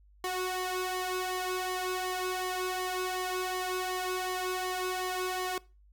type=tone with flanger; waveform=sawtooth; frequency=368.3 Hz; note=F#4; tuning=8 cents flat; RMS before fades=-33 dBFS; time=0.24-5.58 s; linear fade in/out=2 ms; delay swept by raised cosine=0.97 to 1.94 ms; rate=2.7 Hz; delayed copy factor=+0.7; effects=noise-tail reverb RT60 0.3 s tail -22 dB re dry + added 50 Hz sine -57 dBFS peak until 5.92 s